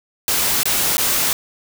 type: noise with dropouts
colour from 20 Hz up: white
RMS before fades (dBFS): -18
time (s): 0.28-1.33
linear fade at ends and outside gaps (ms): 1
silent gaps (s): 0.632-0.655 / 0.969-0.98
effects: none